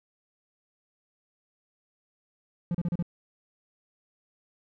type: tone bursts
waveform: triangle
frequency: 172.7 Hz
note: F3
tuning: 19 cents flat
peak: -23 dBFS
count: 5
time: 2.71-3.026 s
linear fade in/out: 2 ms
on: 36 ms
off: 34 ms
effects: none